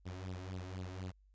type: tone with flanger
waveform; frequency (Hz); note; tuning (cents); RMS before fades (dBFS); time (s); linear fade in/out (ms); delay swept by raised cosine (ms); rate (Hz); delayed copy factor
sawtooth; 92.5; F#2; 0; -44; 0.05-1.12; 20; 0.23 to 3.23; 4; +0.85
effects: added 49 Hz sine -63 dBFS peak until 1.34 s + resampled to 16000 Hz